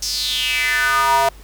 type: tone with high-pass filter sweep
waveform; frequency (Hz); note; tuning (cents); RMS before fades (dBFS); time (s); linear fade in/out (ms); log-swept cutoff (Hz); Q
square; 136.2; C#3; -30; -18; 0.02-1.29; 5; 5700 to 740; 5.3
effects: added 50 Hz sine -38 dBFS peak until 1.43 s + pink hiss -47 dBFS RMS until 1.43 s